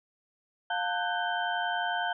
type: tone cluster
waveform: sine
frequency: 708 / 895 / 1502 / 1593 / 3112 Hz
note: F5 / A5 / F#6 / G6 / G7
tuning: +23 / +29 / +26 / +27 / -13 cents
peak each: -32 / -34 / -33 / -37 / -38 dBFS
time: 0.7-2.13 s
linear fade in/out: 5 ms
effects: none